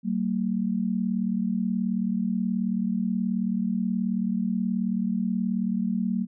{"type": "tone pair together", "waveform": "sine", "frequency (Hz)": [189.67, 228.3], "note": ["F#3", "A#3"], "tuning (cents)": [43, -36], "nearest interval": "minor third", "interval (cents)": 321, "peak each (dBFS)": -26, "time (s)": [0.03, 6.27], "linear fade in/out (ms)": 50, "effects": []}